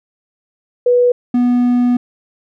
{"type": "tone pair in turn", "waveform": ["sine", "triangle"], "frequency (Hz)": [489.8, 244.9], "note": ["B4", "B3"], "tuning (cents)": [-14, -14], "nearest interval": "octave", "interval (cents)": 1200, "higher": "first", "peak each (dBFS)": -8, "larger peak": "neither", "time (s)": [[0.86, 1.12], [1.34, 1.97]], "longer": "second", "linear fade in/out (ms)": 5, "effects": []}